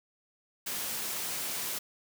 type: high-pass noise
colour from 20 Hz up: white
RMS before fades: -35 dBFS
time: 0.66-1.79 s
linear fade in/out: 10 ms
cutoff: 100 Hz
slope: 12 dB/octave
effects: none